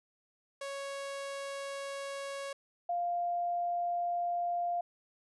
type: tone pair in turn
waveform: sawtooth / sine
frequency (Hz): 554.4 / 698.5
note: C#5 / F5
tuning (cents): 0 / 0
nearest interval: major third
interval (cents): 400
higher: second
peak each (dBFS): -34 / -30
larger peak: second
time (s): 0.61-2.53 / 2.89-4.81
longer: neither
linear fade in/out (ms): 5
effects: resampled to 24000 Hz